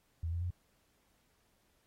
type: tone with pitch steps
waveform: sine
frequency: 82.41 / 85.51 / 88.73 Hz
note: E2 / F2 / F2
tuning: 0 / -36 / +28 cents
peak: -33 dBFS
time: 0.23-0.506 s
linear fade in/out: 5 ms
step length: 92 ms
effects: pink hiss -74 dBFS RMS until 1.86 s + AAC 48 kbps